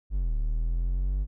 triangle exponential two-way sweep, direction down then up, 52.3 to 36.71 to 50.1 Hz, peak -22 dBFS, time 0.1-1.27 s, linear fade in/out 50 ms, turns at 0.36 s, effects none

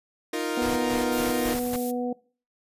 sawtooth chord, Eb suspended second, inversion none, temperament equal, 311.1 / 349.2 / 466.2 Hz, Eb4 / F4 / Bb4, 0 / 0 / 0 cents, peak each -27 dBFS, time 0.33-1.54 s, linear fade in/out 5 ms
harmonic tone, 245.8 Hz, B3, 8 cents flat, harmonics 1 / 2 / 3, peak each -28 / -30 / -34 dBFS, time 0.57-2.13 s, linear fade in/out 5 ms
pink noise with tremolo, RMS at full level -34 dBFS, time 0.62-1.76 s, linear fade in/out 0 ms, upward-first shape square, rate 3.6 Hz, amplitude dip 70%
violet noise, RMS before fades -34 dBFS, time 1.11-1.92 s, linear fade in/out 20 ms
effects noise-tail reverb RT60 0.4 s tail -22 dB re dry + resampled to 32000 Hz

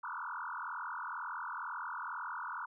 sine tone with frequency modulation, 1203 Hz, D6, 41 cents sharp, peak -38 dBFS, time 0.03-2.66 s, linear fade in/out 10 ms, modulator 42.1 Hz, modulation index 6.7, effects none

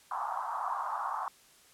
white band-pass noise, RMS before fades -35 dBFS, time 0.11-1.28 s, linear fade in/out 2 ms, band 770 to 1200 Hz, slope 48 dB/octave, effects white hiss -60 dBFS RMS until 1.73 s + low-pass 11000 Hz 12 dB/octave

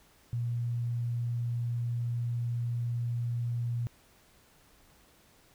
sine tone, 119.1 Hz, A#2, 38 cents sharp, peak -29 dBFS, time 0.33-3.87 s, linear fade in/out 0 ms, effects pink hiss -62 dBFS RMS until 5.54 s

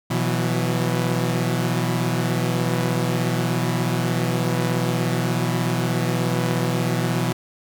sawtooth chord, B suspended fourth, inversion none, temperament equal with one note detuned, 123.47 / 164.81 / 181.5 Hz, B2 / E3 / F#3, 0 / 0 / -33 cents, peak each -19 / -20 / -23 dBFS, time 0.1-7.33 s, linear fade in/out 10 ms, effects none

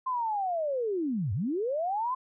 sine linear two-way sweep, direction down then up, 1052 to 88.1 to 1052 Hz, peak -27 dBFS, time 0.06-2.15 s, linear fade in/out 10 ms, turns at 1.33 s, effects none

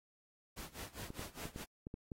pink noise with tremolo, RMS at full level -46 dBFS, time 0.56-1.65 s, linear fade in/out 20 ms, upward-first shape sine, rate 4.9 Hz, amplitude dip 90%
clicks, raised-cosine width 3 ms, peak -31 dBFS, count 7, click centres 1.104 / 1.194 / 1.455 / 1.561 / 1.869 / 1.941 / 2.118 s
effects AAC 48 kbps

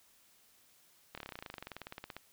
slowing click train, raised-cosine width 0.3 ms, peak -27 dBFS, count 25, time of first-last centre 1.15-2.166 s, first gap 26 ms, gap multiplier 1.04, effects white hiss -66 dBFS RMS until 2.32 s

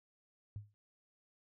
sine tone with exponential decay, 103.83 Hz, G#2, in tune, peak -38 dBFS, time 0.56-0.74 s, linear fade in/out 0 ms, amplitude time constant 39 ms, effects none

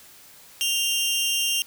sawtooth tone pair together, 2794 / 3157 Hz, F7 / G7, 0 / +12 cents, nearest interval major second, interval 212 cents, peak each -20 / -23 dBFS, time 0.61-1.62 s, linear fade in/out 0 ms, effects white hiss -49 dBFS RMS until 1.66 s

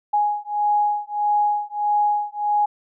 sine beating tone pair, 830.6 / 832.2 Hz, G#5 / G#5, 0 / +3 cents, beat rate 1.6 Hz, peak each -21 dBFS, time 0.13-2.66 s, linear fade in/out 10 ms, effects none

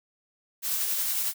blue noise with tremolo, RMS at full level -27 dBFS, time 0.62-1.34 s, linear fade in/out 50 ms, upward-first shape sine, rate 11 Hz, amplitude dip 25%, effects none

